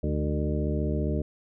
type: harmonic tone with a mistuned harmonic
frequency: 75 Hz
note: D2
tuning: 37 cents sharp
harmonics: 1 / 2 / 3 / 4 / 5 / 6 / 8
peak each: -28 / -31 / -33 / -34 / -35 / -36 / -37 dBFS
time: 0.03-1.22 s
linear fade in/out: 5 ms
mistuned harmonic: 3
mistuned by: -61 cents
effects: none